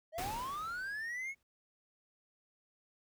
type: linear sweep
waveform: triangle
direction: up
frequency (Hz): 611 to 2217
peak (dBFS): -36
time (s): 0.12-1.35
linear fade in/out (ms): 50
type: noise with exponential decay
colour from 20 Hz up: pink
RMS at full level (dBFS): -40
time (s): 0.18-1.43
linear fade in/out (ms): 2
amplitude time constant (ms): 270
effects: none